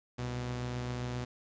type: tone pair together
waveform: sawtooth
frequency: 65.41 / 123.25 Hz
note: C2 / B2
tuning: 0 / -3 cents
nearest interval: major seventh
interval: 1097 cents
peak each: -40 / -31 dBFS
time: 0.18-1.25 s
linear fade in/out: 10 ms
effects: resampled to 16000 Hz + 10-bit